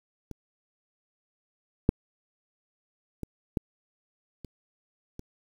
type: clicks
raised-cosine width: 3 ms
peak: -26 / -6 / -21 / -13 / -28 / -26 dBFS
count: 6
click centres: 0.313 / 1.891 / 3.233 / 3.572 / 4.447 / 5.194 s
effects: 8-bit